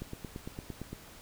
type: click train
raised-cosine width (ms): 3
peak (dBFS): -26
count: 9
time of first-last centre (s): 0.02-0.93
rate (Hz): 8.79
effects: pink hiss -52 dBFS RMS until 1.21 s